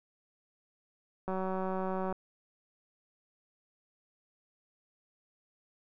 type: click train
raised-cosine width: 1 ms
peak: -22 dBFS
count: 160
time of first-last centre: 1.28-2.126 s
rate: 188 Hz
effects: none